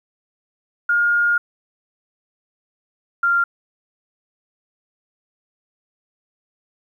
sine tone pair in turn, 1420 / 1390.8 Hz, F6 / F6, +28 / -8 cents, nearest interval unison, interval 36 cents, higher first, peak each -14 dBFS, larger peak neither, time 0.89-1.38 / 3.23-3.44 s, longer first, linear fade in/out 5 ms, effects 9-bit

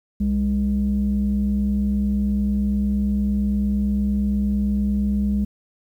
sine tone pair together, 64.35 / 204.3 Hz, C2 / G#3, -28 / -28 cents, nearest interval octave + minor sixth, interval 2000 cents, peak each -22 / -18 dBFS, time 0.2-5.45 s, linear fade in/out 10 ms, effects tanh soft clip ceiling -13 dBFS + 9-bit

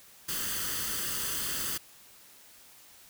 white noise with comb filter, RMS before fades -33 dBFS, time 0.28-1.78 s, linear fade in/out 10 ms, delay 0.64 ms, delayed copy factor +0.65, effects white hiss -55 dBFS RMS until 3.09 s

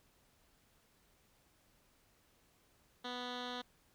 10% pulse tone with low-pass filter, 246.9 Hz, B3, in tune, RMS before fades -43 dBFS, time 3.04-3.62 s, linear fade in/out 10 ms, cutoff 3700 Hz, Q 3, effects pink hiss -71 dBFS RMS until 3.94 s

